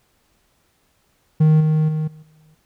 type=tone with level steps; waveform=triangle; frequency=155.56 Hz; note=D#3; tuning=in tune; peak=-8 / -12 / -17 / -37 / -48 dBFS; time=1.4-2.55 s; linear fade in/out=10 ms; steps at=1.6 / 1.88 / 2.07 / 2.22 s; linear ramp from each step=10 ms; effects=pink hiss -63 dBFS RMS until 2.65 s